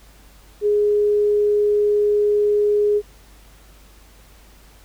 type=tone; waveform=sine; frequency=415.3 Hz; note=G#4; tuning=in tune; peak=-14 dBFS; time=0.61-3.02 s; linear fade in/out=50 ms; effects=added 50 Hz sine -47 dBFS peak until 4.84 s + pink hiss -51 dBFS RMS until 4.84 s